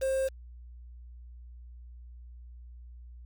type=tone with quantisation; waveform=triangle; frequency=531 Hz; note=C5; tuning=25 cents sharp; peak=-24 dBFS; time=0.01-0.29 s; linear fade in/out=20 ms; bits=7; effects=added 60 Hz sine -45 dBFS peak until 3.25 s